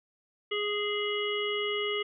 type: harmonic tone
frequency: 415.3 Hz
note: G#4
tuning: in tune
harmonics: 1 / 3 / 5 / 7 / 8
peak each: -31 / -38 / -35 / -34 / -42 dBFS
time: 0.51-2.03 s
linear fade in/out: 10 ms
effects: none